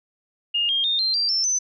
sine tone with pitch steps, 2836 / 3220 / 3657 / 4152 / 4715 / 5354 / 6079 Hz, F7 / G7 / A#7 / C8 / D8 / E8 / F#8, +26 / +46 / -34 / -14 / +6 / +26 / +46 cents, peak -19 dBFS, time 0.54-1.59 s, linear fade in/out 10 ms, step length 150 ms, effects none

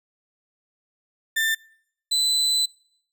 35% pulse tone pair in turn, 1787 / 4012 Hz, A6 / B7, +26 / +26 cents, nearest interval octave + major second, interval 1400 cents, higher second, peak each -18 dBFS, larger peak neither, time 1.36-1.55 / 2.11-2.66 s, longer second, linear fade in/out 10 ms, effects noise-tail reverb RT60 0.7 s tail -26 dB re dry

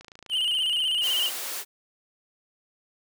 click train, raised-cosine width 0.2 ms, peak -28 dBFS, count 32, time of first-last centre 0.01-1.129 s, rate 27.7 Hz
triangle tone with vibrato, 2973 Hz, F#7, 8 cents sharp, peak -21 dBFS, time 0.29-1.31 s, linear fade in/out 50 ms, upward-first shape square, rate 16 Hz, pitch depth 59 cents each way
white high-pass noise, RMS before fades -33 dBFS, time 1.01-1.65 s, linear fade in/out 50 ms, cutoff 320 Hz, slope 24 dB/octave
effects none

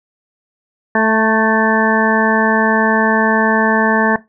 harmonic tone with a mistuned harmonic, 220 Hz, A3, in tune, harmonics 1 / 2 / 3 / 4 / 5 / 7 / 8, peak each -16 / -18 / -18 / -18 / -22 / -21 / -17 dBFS, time 0.95-4.16 s, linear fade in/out 2 ms, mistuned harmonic 4, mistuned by +18 cents, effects noise-tail reverb RT60 0.2 s tail -18 dB re dry

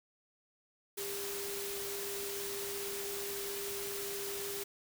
sine tone in noise, 400 Hz, G4, 35 cents sharp, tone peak -41 dBFS, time 0.97-4.64 s, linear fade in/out 10 ms, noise white, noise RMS -41 dBFS, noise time 0.97-4.64 s, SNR -3 dB, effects none

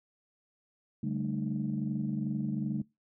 sine tone cluster, 143.3 / 194.1 / 216.7 / 303.1 Hz, D3 / G3 / A3 / D#4, -42 / -17 / -26 / -45 cents, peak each -34 / -36 / -33 / -39 dBFS, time 1.03-2.82 s, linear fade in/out 5 ms, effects noise-tail reverb RT60 0.2 s tail -22 dB re dry + tanh soft clip ceiling -21 dBFS

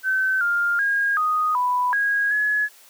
sine tone with pitch steps, 1534 / 1403 / 1629 / 1243 / 991 / 1644 / 1694 Hz, G6 / F6 / G#6 / D#6 / B5 / G#6 / G#6, -38 / +8 / -34 / -2 / +6 / -18 / +34 cents, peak -18 dBFS, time 0.03-2.69 s, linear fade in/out 50 ms, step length 380 ms, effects white hiss -50 dBFS RMS until 2.89 s + high-pass 400 Hz 12 dB/octave

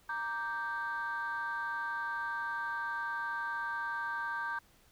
sine chord, G minor, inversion first, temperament equal, 932.3 / 1174.7 / 1568 Hz, Bb5 / D6 / G6, 0 / 0 / 0 cents, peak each -38 / -40 / -35 dBFS, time 0.09-4.59 s, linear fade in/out 5 ms, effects tanh soft clip ceiling -28 dBFS + pink hiss -65 dBFS RMS until 4.91 s

